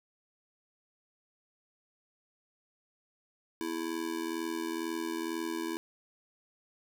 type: tone with amplitude modulation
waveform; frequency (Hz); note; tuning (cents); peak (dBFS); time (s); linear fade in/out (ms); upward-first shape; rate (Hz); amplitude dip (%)
square; 330; E4; +2; -30; 3.61-5.77; 0; sine; 82.1; 85
effects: none